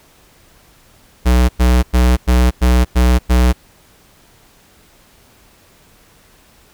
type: tone bursts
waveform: square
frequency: 61.74 Hz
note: B1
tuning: in tune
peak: -9 dBFS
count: 7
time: 1.25-3.53 s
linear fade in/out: 20 ms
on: 240 ms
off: 100 ms
effects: pink hiss -49 dBFS RMS until 6.73 s